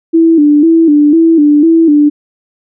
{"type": "tone with vibrato", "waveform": "sine", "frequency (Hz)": 311.1, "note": "D#4", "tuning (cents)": 0, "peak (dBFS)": -3, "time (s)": [0.13, 2.1], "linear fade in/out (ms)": 20, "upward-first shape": "square", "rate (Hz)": 2, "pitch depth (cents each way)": 95, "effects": []}